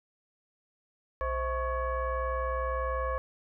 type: tone with frequency modulation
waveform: sine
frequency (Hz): 523.3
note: C5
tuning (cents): 0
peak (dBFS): -28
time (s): 1.21-3.18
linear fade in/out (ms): 0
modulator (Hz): 584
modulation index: 1.4
effects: none